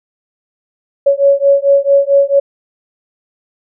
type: beating tone pair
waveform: sine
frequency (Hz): 556 / 560.5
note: C#5 / C#5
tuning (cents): +5 / +19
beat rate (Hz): 4.5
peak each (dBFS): -10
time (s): 1.06-2.4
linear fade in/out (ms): 10
effects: none